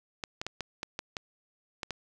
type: clicks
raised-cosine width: 0.2 ms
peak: -17 dBFS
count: 9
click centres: 0.238 / 0.415 / 0.466 / 0.607 / 0.831 / 0.991 / 1.168 / 1.832 / 1.907 s
effects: none